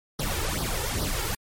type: noise with flanger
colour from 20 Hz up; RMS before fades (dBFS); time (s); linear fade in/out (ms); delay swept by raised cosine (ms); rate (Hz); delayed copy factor
pink; -28; 0.19-1.35; 5; 0.2 to 2.3; 2.4; +0.8
effects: MP3 64 kbps